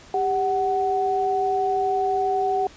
sine tone pair together, 396.2 / 748 Hz, G4 / F#5, +18 / +19 cents, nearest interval major seventh, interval 1101 cents, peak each -24 / -21 dBFS, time 0.14-2.67 s, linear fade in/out 2 ms, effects pink hiss -47 dBFS RMS until 2.76 s + resampled to 16000 Hz

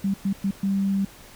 sine tone bursts at uneven times, 196 Hz, G3, in tune, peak -20 dBFS, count 4, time 0.04-0.14 / 0.25-0.33 / 0.44-0.51 / 0.63-1.05 s, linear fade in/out 5 ms, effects pink hiss -47 dBFS RMS until 1.35 s

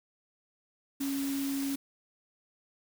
sine tone in noise, 276 Hz, C#4, 7 cents flat, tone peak -30 dBFS, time 1-1.76 s, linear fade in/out 10 ms, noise white, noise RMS -41 dBFS, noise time 1-1.76 s, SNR +8 dB, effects none

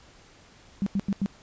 sine tone bursts, 197.5 Hz, G3, 13 cents sharp, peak -22 dBFS, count 4, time 0.82-1.26 s, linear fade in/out 0 ms, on 44 ms, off 88 ms, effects pink hiss -54 dBFS RMS until 1.42 s + resampled to 16000 Hz

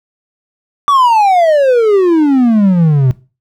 triangle exponential sweep, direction down, 1169 to 124.7 Hz, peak -4 dBFS, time 0.88-3.11 s, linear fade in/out 0 ms, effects noise-tail reverb RT60 0.3 s tail -18 dB re dry

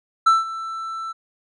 triangle tone with ADSR envelope, 1330 Hz, E6, 15 cents sharp, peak -8 dBFS, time 0.26-1.13 s, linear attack 11 ms, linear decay 170 ms, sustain -17 dB, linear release 19 ms, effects resampled to 24000 Hz

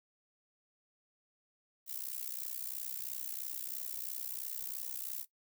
violet noise with amplitude modulation, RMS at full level -37 dBFS, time 1.86-5.26 s, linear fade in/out 50 ms, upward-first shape sine, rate 63 Hz, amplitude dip 95%, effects noise-tail reverb RT60 0.1 s tail -17 dB re dry

